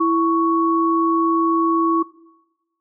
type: tone pair together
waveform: sine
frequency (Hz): 330.9 / 1113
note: E4 / C#6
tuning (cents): +7 / +7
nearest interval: octave + major sixth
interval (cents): 2100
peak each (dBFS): -17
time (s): 0-2.03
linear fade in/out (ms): 10
effects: noise-tail reverb RT60 1.0 s tail -20 dB re dry